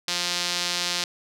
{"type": "tone with band-pass filter", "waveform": "sawtooth", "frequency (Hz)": 176, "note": "F3", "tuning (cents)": 14, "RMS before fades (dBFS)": -27, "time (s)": [0.08, 1.04], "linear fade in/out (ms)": 2, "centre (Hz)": 4600, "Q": 1.7, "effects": []}